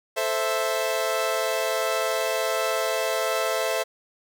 sawtooth chord, A minor, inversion none, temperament equal, 440 / 523.3 / 659.3 Hz, A4 / C5 / E5, 0 / 0 / 0 cents, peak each -26 / -24 / -22 dBFS, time 0.16-3.84 s, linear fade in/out 20 ms, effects none

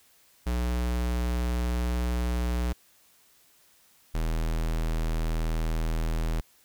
square tone pair in turn, 60.4 / 40.31 Hz, B1 / E1, -38 / -38 cents, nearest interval perfect fifth, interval 700 cents, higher first, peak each -26 dBFS, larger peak neither, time 0.46-2.73 / 4.14-6.41 s, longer neither, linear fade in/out 10 ms, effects white hiss -61 dBFS RMS until 6.64 s

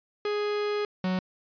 45% pulse tone pair in turn, 415.7 / 185.17 Hz, G#4 / F#3, +2 / +2 cents, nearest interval octave + major second, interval 1400 cents, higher first, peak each -26 / -25 dBFS, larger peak second, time 0.25-0.85 / 1.04-1.19 s, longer first, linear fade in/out 2 ms, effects resampled to 11025 Hz

